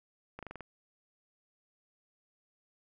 slowing click train, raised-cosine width 0.5 ms, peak -28 dBFS, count 6, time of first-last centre 0.39-0.607 s, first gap 37 ms, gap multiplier 1.08, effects none

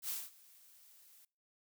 blue noise with ADSR envelope, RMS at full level -38 dBFS, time 0.02-1.25 s, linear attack 70 ms, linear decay 210 ms, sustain -24 dB, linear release 4 ms, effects noise-tail reverb RT60 0.4 s tail -25 dB re dry

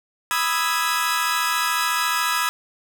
sawtooth chord, E major seventh, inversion second, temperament equal, 987.8 / 1244.5 / 1318.5 / 1661.2 Hz, B5 / D#6 / E6 / G#6, 0 / 0 / 0 / 0 cents, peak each -22 dBFS, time 0.31-2.49 s, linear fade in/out 0 ms, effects 8-bit

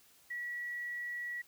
sine tone, 1933 Hz, B6, 38 cents flat, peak -37 dBFS, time 0.3-1.42 s, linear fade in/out 10 ms, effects white hiss -64 dBFS RMS until 1.47 s

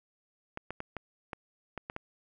clicks, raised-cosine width 0.5 ms, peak -22 dBFS, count 8, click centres 0.574 / 0.706 / 0.804 / 0.967 / 1.332 / 1.777 / 1.899 / 1.964 s, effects none

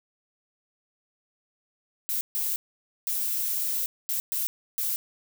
violet noise bursts at uneven times, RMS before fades -28 dBFS, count 6, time 2.09-2.21 / 2.35-2.56 / 3.07-3.86 / 4.09-4.2 / 4.32-4.47 / 4.78-4.96 s, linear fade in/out 0 ms, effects none

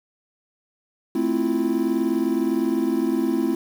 triangle chord, F major seventh, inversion first, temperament equal, 220 / 261.6 / 329.6 / 349.2 Hz, A3 / C4 / E4 / F4, 0 / 0 / 0 / 0 cents, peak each -25 / -22 / -21 / -26 dBFS, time 1.15-3.55 s, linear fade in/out 5 ms, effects 7-bit

